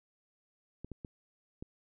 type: clicks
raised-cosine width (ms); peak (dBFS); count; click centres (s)
3; -29; 4; 0.846 / 0.917 / 1.048 / 1.625
effects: none